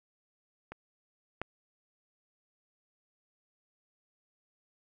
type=clicks; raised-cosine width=0.5 ms; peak=-27 / -19 dBFS; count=2; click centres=0.72 / 1.416 s; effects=none